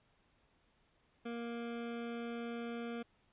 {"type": "tone", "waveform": "25% pulse", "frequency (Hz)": 234.6, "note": "A#3", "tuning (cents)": 11, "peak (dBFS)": -36, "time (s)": [1.25, 3.03], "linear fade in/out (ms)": 10, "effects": ["pink hiss -73 dBFS RMS until 3.32 s", "resampled to 8000 Hz"]}